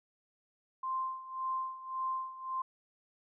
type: tone with tremolo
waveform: sine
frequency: 1046 Hz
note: C6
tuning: 1 cent flat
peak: -31 dBFS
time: 0.83-2.62 s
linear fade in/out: 5 ms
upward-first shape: sine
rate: 1.8 Hz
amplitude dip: 80%
effects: none